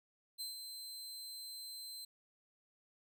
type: tone with ADSR envelope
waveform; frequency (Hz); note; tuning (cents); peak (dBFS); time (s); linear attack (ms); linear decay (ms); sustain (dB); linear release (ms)
sawtooth; 4100; C8; -36; -37; 0.38-2.05; 27; 140; -6; 6
effects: none